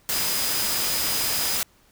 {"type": "tone in noise", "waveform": "sine", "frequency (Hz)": 4978, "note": "D#8", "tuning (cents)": 0, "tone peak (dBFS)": -30, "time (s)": [0.13, 1.57], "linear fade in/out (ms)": 0, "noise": "white", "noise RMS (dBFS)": -25, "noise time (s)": [0.09, 1.63], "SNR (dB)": -8, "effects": ["pink hiss -59 dBFS RMS until 1.91 s"]}